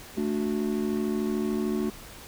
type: chord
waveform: triangle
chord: D major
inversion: second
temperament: just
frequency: 220.2 / 293.7 / 367.1 Hz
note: A3 / D4 / F#4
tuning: +2 / 0 / -14 cents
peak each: -26 / -30 / -28 dBFS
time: 0.17-1.9 s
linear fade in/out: 5 ms
effects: pink hiss -45 dBFS RMS until 2.27 s